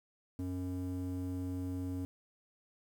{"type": "tone with band-pass filter", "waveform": "square", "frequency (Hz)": 91.2, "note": "F#2", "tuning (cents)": -24, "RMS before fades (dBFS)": -38, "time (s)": [0.39, 2.05], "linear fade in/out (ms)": 0, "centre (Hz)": 210, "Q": 4.7, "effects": ["10-bit"]}